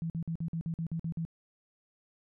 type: tone bursts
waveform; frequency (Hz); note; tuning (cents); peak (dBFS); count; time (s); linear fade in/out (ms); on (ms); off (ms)
sine; 164.81; E3; 0; -31; 10; 0.02-1.251; 0; 79; 49
effects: none